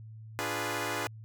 10% pulse chord, D diminished seventh, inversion none, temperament equal, 293.7 / 349.2 / 415.3 / 493.9 Hz, D4 / F4 / Ab4 / Cb5, 0 / 0 / 0 / 0 cents, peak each -29 dBFS, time 0.39-1.07 s, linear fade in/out 0 ms, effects added 110 Hz sine -44 dBFS peak until 1.24 s

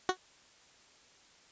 15% pulse tone with exponential decay, 370 Hz, F#4, in tune, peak -16 dBFS, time 0.09-0.17 s, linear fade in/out 1 ms, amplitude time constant 16 ms, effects white hiss -61 dBFS RMS until 1.51 s + resampled to 16000 Hz

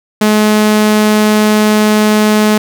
sawtooth tone, 212.9 Hz, G#3, 43 cents sharp, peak -3 dBFS, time 0.21-2.58 s, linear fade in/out 5 ms, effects none

